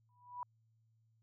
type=tone with exponential growth; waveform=sine; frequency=982 Hz; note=B5; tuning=10 cents flat; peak=-37 dBFS; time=0.09-0.43 s; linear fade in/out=1 ms; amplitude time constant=72 ms; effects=added 112 Hz sine -70 dBFS peak until 1.22 s